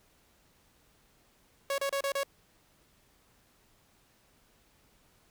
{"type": "tone bursts", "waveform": "sawtooth", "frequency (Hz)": 554.4, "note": "C#5", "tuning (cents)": 0, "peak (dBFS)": -25, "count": 5, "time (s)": [1.7, 2.233], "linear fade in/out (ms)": 2, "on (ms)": 81, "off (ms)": 32, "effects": ["pink hiss -66 dBFS RMS until 5.3 s"]}